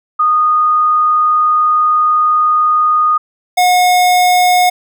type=tone pair in turn; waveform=sine / square; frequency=1233 / 723.9 Hz; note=D#6 / F#5; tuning=-16 / -38 cents; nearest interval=major sixth; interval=922 cents; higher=first; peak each=-8 dBFS; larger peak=neither; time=0.19-3.18 / 3.57-4.7 s; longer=first; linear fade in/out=10 ms; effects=none